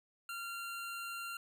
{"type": "tone", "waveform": "25% pulse", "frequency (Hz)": 1383, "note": "F6", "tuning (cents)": -17, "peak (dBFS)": -37, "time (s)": [0.29, 1.37], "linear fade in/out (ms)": 2, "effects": []}